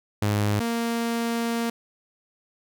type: tone pair in turn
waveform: sawtooth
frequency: 103.83 / 232.4 Hz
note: G#2 / A#3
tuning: 0 / -5 cents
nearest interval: octave + major second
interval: 1395 cents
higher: second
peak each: -17 / -20 dBFS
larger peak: first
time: 0.22-0.6 / 0.6-1.7 s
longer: second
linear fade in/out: 5 ms
effects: none